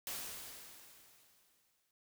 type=noise with exponential decay; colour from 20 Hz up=white; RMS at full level=-41 dBFS; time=0.07-1.91 s; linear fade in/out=1 ms; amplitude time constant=400 ms; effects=none